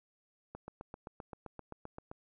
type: click train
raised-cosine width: 1 ms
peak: -30 dBFS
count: 13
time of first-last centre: 0.55-2.115 s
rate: 7.67 Hz
effects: none